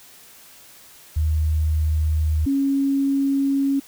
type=tone pair in turn; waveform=sine; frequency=77.78 / 275.6 Hz; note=D#2 / C#4; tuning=0 / -10 cents; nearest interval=octave + minor seventh; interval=2190 cents; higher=second; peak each=-17 dBFS; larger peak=neither; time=1.16-2.46 / 2.46-3.8 s; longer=second; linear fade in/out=10 ms; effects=white hiss -47 dBFS RMS until 3.87 s